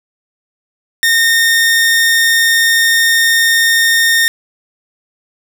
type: tone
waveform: sawtooth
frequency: 1833 Hz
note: A#6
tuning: 30 cents flat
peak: -5 dBFS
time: 1.03-4.28 s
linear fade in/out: 0 ms
effects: none